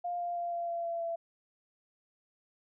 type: tone with pitch steps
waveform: sine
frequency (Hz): 703 / 697.7 / 692.5 / 687.3 / 682.2 / 677.1 / 672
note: F5 / F5 / F5 / F5 / F5 / E5 / E5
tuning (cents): +11 / -2 / -15 / -28 / -41 / +46 / +33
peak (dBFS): -32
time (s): 0.04-1.16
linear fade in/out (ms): 10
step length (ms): 160
effects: none

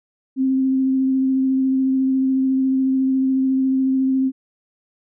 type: tone with vibrato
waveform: sine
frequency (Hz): 264.1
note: C4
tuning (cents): +16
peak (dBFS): -15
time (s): 0.36-4.32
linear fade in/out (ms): 50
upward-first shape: triangle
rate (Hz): 14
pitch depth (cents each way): 15
effects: none

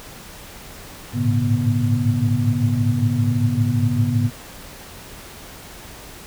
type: tone cluster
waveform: sine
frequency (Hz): 104.6 / 109.8 / 117.1 / 140.8 / 242.8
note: G#2 / A2 / A#2 / C#3 / B3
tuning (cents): +13 / -3 / +8 / +27 / -29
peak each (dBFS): -21 / -24 / -22 / -24 / -22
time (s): 1.13-4.31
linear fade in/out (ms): 50
effects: pink hiss -39 dBFS RMS until 6.26 s

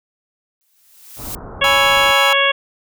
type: noise with exponential growth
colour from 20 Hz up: blue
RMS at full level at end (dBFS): -26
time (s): 0.61-1.35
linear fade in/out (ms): 0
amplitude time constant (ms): 160
type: low-pass noise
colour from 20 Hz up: pink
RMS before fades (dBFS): -33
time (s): 1.16-2.15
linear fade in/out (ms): 50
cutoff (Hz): 1400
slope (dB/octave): 48
type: harmonic tone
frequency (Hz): 554.4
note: C#5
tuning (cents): 0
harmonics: 1 / 2 / 3 / 4 / 5 / 6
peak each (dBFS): -19 / -19 / -19 / -19 / -19 / -19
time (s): 1.61-2.52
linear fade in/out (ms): 10
type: chord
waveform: square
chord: E major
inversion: first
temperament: equal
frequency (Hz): 830.6 / 987.8 / 1318.5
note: G#5 / B5 / E6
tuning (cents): 0 / 0 / 0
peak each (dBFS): -22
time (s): 1.64-2.33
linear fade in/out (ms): 2
effects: none

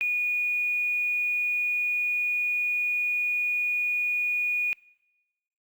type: tone with quantisation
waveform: sine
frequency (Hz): 2455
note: D#7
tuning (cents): -24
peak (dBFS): -23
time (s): 0.01-4.73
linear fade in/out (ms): 0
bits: 8
effects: noise-tail reverb RT60 1.0 s tail -24 dB re dry + Opus 48 kbps

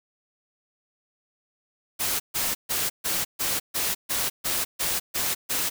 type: noise bursts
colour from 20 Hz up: white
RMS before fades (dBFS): -26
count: 11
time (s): 1.99-5.7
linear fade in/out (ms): 20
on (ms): 210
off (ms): 140
effects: none

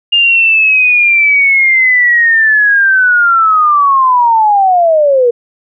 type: linear sweep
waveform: sine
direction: down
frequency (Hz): 2828 to 466.2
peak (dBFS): -5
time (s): 0.12-5.31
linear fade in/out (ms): 10
effects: none

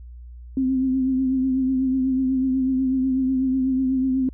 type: tone with vibrato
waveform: sine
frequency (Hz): 261.6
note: C4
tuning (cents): 0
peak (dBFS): -18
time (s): 0.57-4.29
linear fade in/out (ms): 2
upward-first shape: triangle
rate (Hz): 8.1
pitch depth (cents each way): 43
effects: added 60 Hz sine -37 dBFS peak until 4.33 s

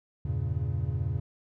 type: chord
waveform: triangle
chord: E diminished seventh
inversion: none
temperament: equal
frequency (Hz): 82.41 / 98 / 116.54 / 138.59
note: E2 / G2 / Bb2 / Db3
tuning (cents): 0 / 0 / 0 / 0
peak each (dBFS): -31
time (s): 0.25-1.2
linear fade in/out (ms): 5
effects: none

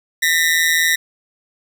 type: ring-modulated tone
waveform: sawtooth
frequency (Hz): 1896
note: A#6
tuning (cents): +29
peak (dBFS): -7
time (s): 0.22-0.96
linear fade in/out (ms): 10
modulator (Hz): 82.1
effects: 8-bit

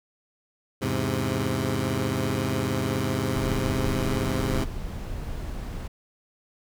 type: chord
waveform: 15% pulse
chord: E augmented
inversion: none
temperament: equal with one note detuned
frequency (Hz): 82.41 / 103.83 / 131.19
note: E2 / G#2 / B#2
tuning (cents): 0 / 0 / +5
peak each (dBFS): -26 / -22 / -21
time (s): 0.81-4.65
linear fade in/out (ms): 20
type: noise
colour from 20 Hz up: brown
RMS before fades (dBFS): -32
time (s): 3.35-5.88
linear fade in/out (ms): 10
effects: none

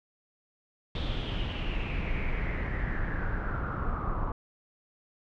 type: noise with low-pass filter sweep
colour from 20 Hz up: brown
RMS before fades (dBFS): -31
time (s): 0.95-4.32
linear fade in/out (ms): 2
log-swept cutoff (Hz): 3600 to 1100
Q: 6.1
effects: none

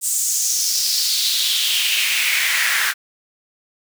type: noise with high-pass filter sweep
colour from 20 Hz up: pink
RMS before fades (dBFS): -19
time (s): 0.01-2.94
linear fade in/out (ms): 50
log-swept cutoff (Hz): 8000 to 1600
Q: 3.5
effects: none

